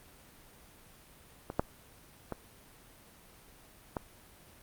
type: clicks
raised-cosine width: 1 ms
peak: -23 / -12 / -21 / -19 dBFS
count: 4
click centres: 1.501 / 1.595 / 2.323 / 3.968 s
effects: pink hiss -57 dBFS RMS until 4.62 s + Opus 32 kbps